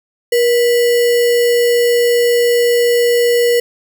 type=tone with sample-and-hold; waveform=sine; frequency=477.3 Hz; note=A#4; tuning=41 cents sharp; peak=-9 dBFS; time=0.32-3.6 s; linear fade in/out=5 ms; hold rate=2450 Hz; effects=none